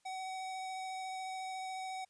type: tone with vibrato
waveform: square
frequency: 755 Hz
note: F#5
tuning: 35 cents sharp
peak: -40 dBFS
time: 0.05-2.05 s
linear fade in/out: 10 ms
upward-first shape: sine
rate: 14 Hz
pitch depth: 9 cents each way
effects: white hiss -75 dBFS RMS until 2.09 s + resampled to 22050 Hz